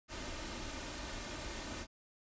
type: noise with comb filter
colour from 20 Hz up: pink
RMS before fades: -43 dBFS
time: 0.08-1.87 s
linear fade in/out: 50 ms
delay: 3.3 ms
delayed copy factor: +0.5
effects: resampled to 16000 Hz